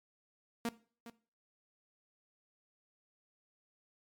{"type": "tone with echo", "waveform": "sawtooth", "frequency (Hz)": 233.1, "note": "A#3", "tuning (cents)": 0, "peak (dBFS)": -29, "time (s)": [0.65, 0.69], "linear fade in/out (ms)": 2, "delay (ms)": 410, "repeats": 1, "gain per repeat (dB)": -14, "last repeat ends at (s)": 1.1, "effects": ["noise-tail reverb RT60 0.4 s tail -18 dB re dry", "MP3 96 kbps"]}